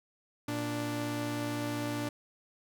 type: tone pair together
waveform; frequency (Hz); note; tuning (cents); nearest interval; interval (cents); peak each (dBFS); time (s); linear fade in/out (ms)
sawtooth; 116.54 / 293.7; A#2 / D4; 0 / 0; octave + major third; 1600; -33 / -30; 0.48-2.09; 5
effects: none